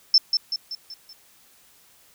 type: tone with echo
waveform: sine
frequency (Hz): 5310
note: E8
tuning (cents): +12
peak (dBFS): -11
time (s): 0.14-0.18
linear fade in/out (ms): 2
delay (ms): 190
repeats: 5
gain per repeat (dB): -6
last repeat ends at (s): 1.13
effects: white hiss -56 dBFS RMS until 2.14 s